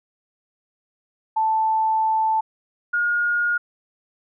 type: tone pair in turn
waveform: sine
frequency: 880 / 1429.5 Hz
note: A5 / F6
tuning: 0 / +40 cents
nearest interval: minor sixth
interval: 840 cents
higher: second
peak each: -17 / -18 dBFS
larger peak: first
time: 1.36-2.41 / 2.93-3.58 s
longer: first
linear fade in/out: 10 ms
effects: none